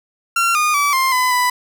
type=tone with pitch steps; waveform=30% pulse; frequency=1370 / 1222 / 1151 / 1053 / 1008 / 993 Hz; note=F6 / D#6 / D6 / C6 / B5 / B5; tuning=-34 / -32 / -35 / +11 / +35 / +9 cents; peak=-11 dBFS; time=0.36-1.5 s; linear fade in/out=5 ms; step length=190 ms; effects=none